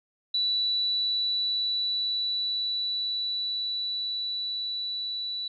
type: tone with level ramp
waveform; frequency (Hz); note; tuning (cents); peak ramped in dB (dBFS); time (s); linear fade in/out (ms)
sine; 3951; B7; 0; -23 to -30; 0.34-5.48; 5
effects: none